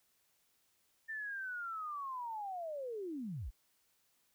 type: linear sweep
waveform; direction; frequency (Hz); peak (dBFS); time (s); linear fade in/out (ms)
sine; down; 1800 to 34.65; -39; 1.08-3.51; 20
effects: white hiss -75 dBFS RMS until 4.34 s